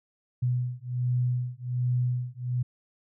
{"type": "beating tone pair", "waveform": "sine", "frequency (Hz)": [123.47, 124.77], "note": ["B2", "B2"], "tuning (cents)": [0, 18], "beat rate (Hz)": 1.3, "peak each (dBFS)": -28, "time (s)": [0.42, 2.63], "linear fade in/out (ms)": 10, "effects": []}